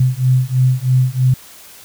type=beating tone pair; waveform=sine; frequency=127 / 130.1 Hz; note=B2 / C3; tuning=+49 / -9 cents; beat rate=3.1 Hz; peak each=-14 dBFS; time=0-1.34 s; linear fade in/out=5 ms; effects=white hiss -40 dBFS RMS until 1.84 s